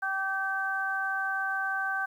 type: harmonic tone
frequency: 386.9 Hz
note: G4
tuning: 23 cents flat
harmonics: 2 / 3 / 4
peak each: -34 / -37 / -29 dBFS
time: 0.02-2.06 s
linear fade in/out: 10 ms
effects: 10-bit